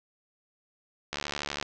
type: click train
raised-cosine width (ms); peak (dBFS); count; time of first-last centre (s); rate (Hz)
0.2; -14; 37; 1.13-1.627; 72.5
effects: low-pass 7000 Hz 12 dB/octave + 9-bit